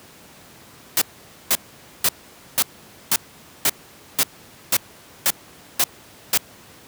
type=noise bursts; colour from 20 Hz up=white; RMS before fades=-17 dBFS; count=11; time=0.97-6.376 s; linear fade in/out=2 ms; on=46 ms; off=490 ms; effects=pink hiss -46 dBFS RMS until 6.87 s + high-pass 100 Hz 12 dB/octave